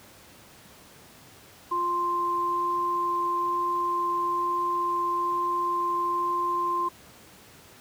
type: tone pair together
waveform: sine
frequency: 349.2 / 1046.5 Hz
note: F4 / C6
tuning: 0 / 0 cents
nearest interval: octave + perfect fifth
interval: 1900 cents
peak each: -34 / -24 dBFS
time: 1.71-6.89 s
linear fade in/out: 10 ms
effects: pink hiss -51 dBFS RMS until 7.8 s + high-pass 80 Hz 12 dB/octave